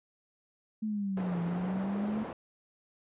sine exponential two-way sweep, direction down then up, 220 to 170 to 220 Hz, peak -30 dBFS, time 0.82-2.24 s, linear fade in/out 10 ms, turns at 1.42 s
white band-pass noise, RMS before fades -41 dBFS, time 1.17-2.33 s, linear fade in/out 2 ms, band 120 to 680 Hz, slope 12 dB/octave
effects resampled to 8000 Hz

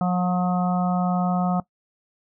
harmonic tone, 180.2 Hz, F#3, 45 cents flat, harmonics 1 / 3 / 4 / 5 / 6 / 7, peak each -20 / -34 / -26 / -36 / -37 / -32 dBFS, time 0.01-1.6 s, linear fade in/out 2 ms, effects noise-tail reverb RT60 0.1 s tail -20 dB re dry

